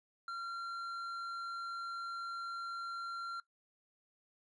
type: tone with hard clipping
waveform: triangle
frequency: 1374 Hz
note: F6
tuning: 29 cents flat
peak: -40 dBFS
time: 0.28-3.4 s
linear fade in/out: 2 ms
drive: 9 dB
effects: noise-tail reverb RT60 0.1 s tail -19 dB re dry + resampled to 22050 Hz